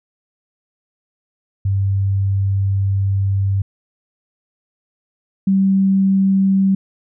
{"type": "tone pair in turn", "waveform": "sine", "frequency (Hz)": [98, 193.3], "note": ["G2", "G3"], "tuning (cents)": [0, -24], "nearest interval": "octave", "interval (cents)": 1176, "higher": "second", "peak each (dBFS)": [-14, -11], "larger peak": "second", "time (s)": [[1.65, 3.62], [5.47, 6.75]], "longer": "first", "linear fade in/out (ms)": 5, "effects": []}